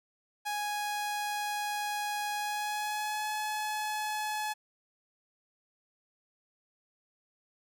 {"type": "tone with pitch glide", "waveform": "sawtooth", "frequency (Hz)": [830.6, 852], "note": ["G#5", "G#5"], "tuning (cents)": [0, 44], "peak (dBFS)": -28, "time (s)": [0.45, 4.54], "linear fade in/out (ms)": 20, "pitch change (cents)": 44, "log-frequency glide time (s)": [2.35, 3.3], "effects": []}